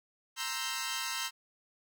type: chord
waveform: 10% pulse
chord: C dominant seventh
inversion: third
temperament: equal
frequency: 932.3 / 1046.5 / 1318.5 / 1568 Hz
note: Bb5 / C6 / E6 / G6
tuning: 0 / 0 / 0 / 0 cents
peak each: -31 dBFS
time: 0.36-1.31 s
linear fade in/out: 50 ms
effects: none